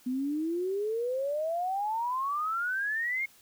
sine exponential sweep, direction up, 246.6 to 2182 Hz, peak -28 dBFS, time 0.06-3.26 s, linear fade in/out 10 ms, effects white hiss -59 dBFS RMS until 3.41 s

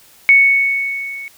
sine tone with level ramp, 2217 Hz, C#7, in tune, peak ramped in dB -4 to -27 dBFS, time 0.29-1.28 s, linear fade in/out 0 ms, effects white hiss -47 dBFS RMS until 1.37 s

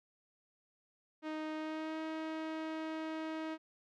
sawtooth tone with pitch glide, 311.1 to 317.1 Hz, D#4 to D#4, 0 to +33 cents, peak -34 dBFS, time 1.22-3.58 s, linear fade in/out 50 ms, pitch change +33 cents, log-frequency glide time 1.56-2 s, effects low-pass 3000 Hz 12 dB/octave

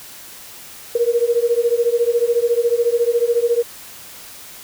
sine beating tone pair, 466.2 / 480.2 Hz, A#4 / B4, 0 / -49 cents, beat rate 14 Hz, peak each -17 dBFS, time 0.95-3.63 s, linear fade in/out 5 ms, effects white hiss -38 dBFS RMS until 4.63 s

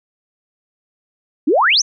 sine exponential sweep, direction up, 260 to 6610 Hz, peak -10 dBFS, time 1.47-1.82 s, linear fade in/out 10 ms, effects none

